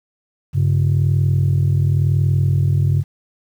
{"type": "tone pair together", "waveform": "sine", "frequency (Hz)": [97.8, 138.74], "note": ["G2", "C#3"], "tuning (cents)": [-4, 2], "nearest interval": "tritone", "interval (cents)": 606, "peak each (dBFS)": -14, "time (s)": [0.53, 3.04], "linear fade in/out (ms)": 50, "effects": ["tanh soft clip ceiling -9 dBFS", "8-bit"]}